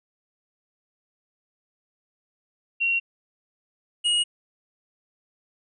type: tone pair in turn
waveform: sine / square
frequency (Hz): 2744 / 2882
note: F7 / F#7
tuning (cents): -31 / -46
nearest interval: minor second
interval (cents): 85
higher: second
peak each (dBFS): -20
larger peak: neither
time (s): 2.8-3 / 4.04-4.24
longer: neither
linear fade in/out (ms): 20
effects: resampled to 24000 Hz